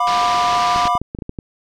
triangle chord, B diminished, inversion second, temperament just, 711.2 / 987.8 / 1185.3 Hz, F5 / B5 / D6, +31 / 0 / +16 cents, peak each -17 dBFS, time 0-0.98 s, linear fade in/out 5 ms
white low-pass noise, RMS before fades -26 dBFS, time 0.07-0.88 s, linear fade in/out 0 ms, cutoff 4900 Hz, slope 24 dB/octave
clicks, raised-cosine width 3 ms, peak -14 dBFS, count 9, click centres 0.761 / 0.855 / 0.953 / 1.016 / 1.149 / 1.188 / 1.222 / 1.294 / 1.388 s
effects none

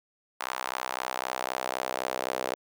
sawtooth tone with high-pass filter sweep, 63.9 Hz, C2, 40 cents flat, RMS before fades -33 dBFS, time 0.4-2.55 s, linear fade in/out 5 ms, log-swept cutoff 1000 to 530 Hz, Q 1.8, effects none

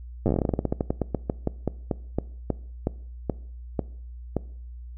slowing click train, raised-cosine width 2 ms, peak -10 dBFS, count 30, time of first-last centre 0.26-4.367 s, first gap 9 ms, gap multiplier 1.16, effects noise-tail reverb RT60 0.6 s tail -21 dB re dry + added 60 Hz sine -37 dBFS peak until 4.97 s

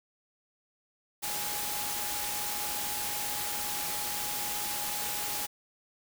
sine tone in noise, 830.6 Hz, G#5, in tune, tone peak -41 dBFS, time 1.22-5.47 s, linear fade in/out 20 ms, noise white, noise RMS -34 dBFS, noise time 1.22-5.47 s, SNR -10 dB, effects none

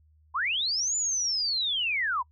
sine linear two-way sweep, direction up then down, 918 to 7090 to 918 Hz, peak -25 dBFS, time 0.34-2.23 s, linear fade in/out 20 ms, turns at 0.96 s, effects noise-tail reverb RT60 0.1 s tail -26 dB re dry + added 77 Hz sine -58 dBFS peak until 2.31 s

